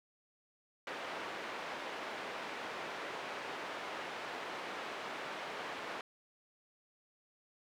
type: band-pass noise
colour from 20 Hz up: pink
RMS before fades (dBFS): -43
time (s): 0.87-6.01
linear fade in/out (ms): 2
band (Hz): 460 to 2600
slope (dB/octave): 12
effects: none